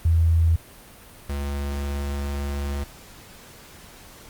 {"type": "tone pair in turn", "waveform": ["sine", "square"], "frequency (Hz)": [82.41, 70.76], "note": ["E2", "C#2"], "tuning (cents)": [0, 36], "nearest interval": "minor third", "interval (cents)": 264, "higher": "first", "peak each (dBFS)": [-15, -26], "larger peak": "first", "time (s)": [[0.05, 0.56], [1.29, 2.84]], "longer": "second", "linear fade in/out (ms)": 5, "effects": ["pink hiss -46 dBFS RMS until 4.29 s", "Opus 32 kbps"]}